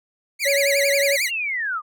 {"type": "tone with vibrato", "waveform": "sawtooth", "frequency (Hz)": 2155, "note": "C#7", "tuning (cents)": -49, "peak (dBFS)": -16, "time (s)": [0.39, 1.31], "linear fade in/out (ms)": 50, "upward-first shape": "triangle", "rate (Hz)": 11, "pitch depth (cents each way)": 230}
{"type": "tone", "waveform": "triangle", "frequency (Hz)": 560, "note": "C#5", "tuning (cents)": 18, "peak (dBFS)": -17, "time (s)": [0.45, 1.17], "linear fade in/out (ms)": 20}
{"type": "linear sweep", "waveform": "sine", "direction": "down", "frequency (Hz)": [2925, 1159], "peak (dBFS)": -22, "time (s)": [1.27, 1.82], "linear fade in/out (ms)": 50}
{"effects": []}